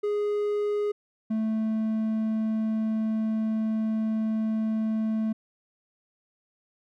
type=tone pair in turn; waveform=triangle; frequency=414.6 / 219.6 Hz; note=G#4 / A3; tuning=-3 / -3 cents; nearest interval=major seventh; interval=1100 cents; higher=first; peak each=-22 / -22 dBFS; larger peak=neither; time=0.03-0.92 / 1.3-5.33 s; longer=second; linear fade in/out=10 ms; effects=none